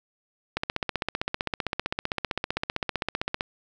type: click train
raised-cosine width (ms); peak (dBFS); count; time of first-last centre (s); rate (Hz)
0.3; -10; 45; 0.57-3.409; 15.5
effects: none